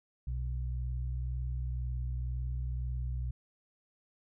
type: tone pair together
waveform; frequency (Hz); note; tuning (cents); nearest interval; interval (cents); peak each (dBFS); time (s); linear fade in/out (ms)
sine; 62.4 / 124.37; B1 / B2; +19 / +13; octave; 1194; -33 / -39; 0.27-3.31; 5
effects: none